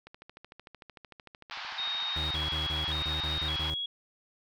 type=click train; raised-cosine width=0.3 ms; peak=-31 dBFS; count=27; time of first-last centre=0.07-2.025 s; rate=13.3 Hz
type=band-pass noise; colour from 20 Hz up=pink; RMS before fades=-40 dBFS; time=1.51-3.7 s; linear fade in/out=0 ms; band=760 to 4900 Hz; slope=48 dB/octave
type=tone with vibrato; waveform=sine; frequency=3520 Hz; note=A7; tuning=in tune; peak=-31 dBFS; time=1.78-3.86 s; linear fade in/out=5 ms; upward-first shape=square; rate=0.88 Hz; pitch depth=99 cents each way
type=tone bursts; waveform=35% pulse; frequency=77.78 Hz; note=D#2; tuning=in tune; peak=-32 dBFS; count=9; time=2.16-3.742 s; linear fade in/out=5 ms; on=150 ms; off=29 ms
effects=none